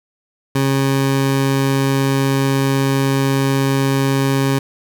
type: tone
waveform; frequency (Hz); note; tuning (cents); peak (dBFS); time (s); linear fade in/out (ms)
20% pulse; 136.2; C#3; -30; -9; 0.55-4.59; 5
effects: none